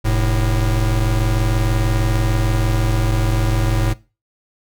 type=tone pair together; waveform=square; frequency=43.24 / 109.4 Hz; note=F1 / A2; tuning=-16 / -9 cents; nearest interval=octave + major third; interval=1607 cents; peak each=-18 dBFS; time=0.04-3.94 s; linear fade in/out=20 ms; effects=noise-tail reverb RT60 0.3 s tail -20 dB re dry